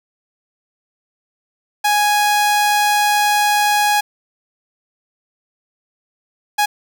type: tone bursts at uneven times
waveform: sawtooth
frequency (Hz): 830.6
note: G#5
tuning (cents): 0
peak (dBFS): -9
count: 2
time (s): 1.84-4.01 / 6.58-6.66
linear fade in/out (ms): 10
effects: none